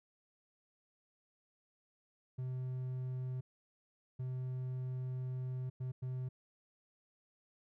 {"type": "tone bursts at uneven times", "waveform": "triangle", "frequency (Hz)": 128.1, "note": "C3", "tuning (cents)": -36, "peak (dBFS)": -35, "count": 4, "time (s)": [[2.38, 3.41], [4.19, 5.7], [5.8, 5.92], [6.02, 6.29]], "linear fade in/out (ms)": 10, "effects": []}